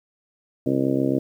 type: harmonic tone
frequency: 67.2 Hz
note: C2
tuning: 47 cents sharp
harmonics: 2 / 3 / 4 / 5 / 6 / 7 / 8 / 9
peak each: -28 / -31 / -22 / -25 / -32 / -29 / -33 / -31 dBFS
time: 0.66-1.19 s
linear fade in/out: 5 ms
effects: 9-bit